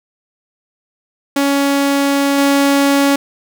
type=tone with level steps; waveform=sawtooth; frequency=279.8 Hz; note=C#4; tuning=16 cents sharp; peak=-8 / -6 dBFS; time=1.36-3.16 s; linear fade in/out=5 ms; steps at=2.38 s; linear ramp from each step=2 ms; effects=none